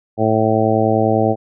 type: harmonic tone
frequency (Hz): 110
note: A2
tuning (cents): 0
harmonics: 1 / 2 / 3 / 4 / 5 / 6 / 7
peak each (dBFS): -20 / -20 / -20 / -20 / -20 / -20 / -20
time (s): 0.17-1.36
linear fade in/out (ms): 50
effects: none